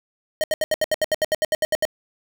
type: tone bursts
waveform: square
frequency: 622.3 Hz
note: D#5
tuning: in tune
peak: -18 dBFS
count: 15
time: 0.41-1.852 s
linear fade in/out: 0 ms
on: 28 ms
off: 73 ms
effects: 8-bit